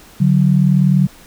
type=tone pair together; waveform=sine; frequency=144.77 / 185 Hz; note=D3 / F#3; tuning=-24 / 0 cents; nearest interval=major third; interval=424 cents; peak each=-12 dBFS; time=0.2-1.07 s; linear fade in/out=10 ms; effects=pink hiss -43 dBFS RMS until 1.26 s